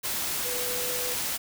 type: tone in noise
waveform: sine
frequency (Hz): 494.1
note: B4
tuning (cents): +1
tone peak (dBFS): -35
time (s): 0.44-1.15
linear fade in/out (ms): 20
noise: white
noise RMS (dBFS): -30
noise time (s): 0.03-1.38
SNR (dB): -8
effects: none